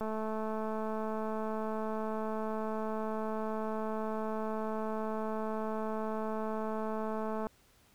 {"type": "click train", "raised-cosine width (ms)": 1, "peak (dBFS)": -24, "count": 1627, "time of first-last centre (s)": [0.01, 7.469], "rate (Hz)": 218, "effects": ["pink hiss -65 dBFS RMS until 7.94 s"]}